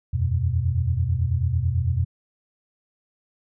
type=chord; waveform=sine; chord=E suspended second; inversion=none; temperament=equal with one note detuned; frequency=82.41 / 91.49 / 123.47 Hz; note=E2 / F#2 / B2; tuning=0 / -19 / 0 cents; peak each=-24 dBFS; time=0.13-2.05 s; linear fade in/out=10 ms; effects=none